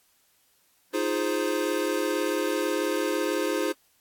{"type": "chord", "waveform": "square", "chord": "F minor seventh", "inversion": "third", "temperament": "equal", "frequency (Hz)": [311.1, 349.2, 415.3, 523.3], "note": ["Eb4", "F4", "Ab4", "C5"], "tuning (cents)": [0, 0, 0, 0], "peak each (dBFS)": -31, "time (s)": [0.93, 3.73], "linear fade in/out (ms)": 20, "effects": ["white hiss -65 dBFS RMS until 4 s", "AAC 64 kbps"]}